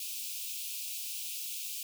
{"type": "high-pass noise", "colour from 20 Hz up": "white", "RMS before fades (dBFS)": -39, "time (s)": [0, 1.83], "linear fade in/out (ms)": 2, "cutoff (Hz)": 2400, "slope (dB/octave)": 96, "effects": []}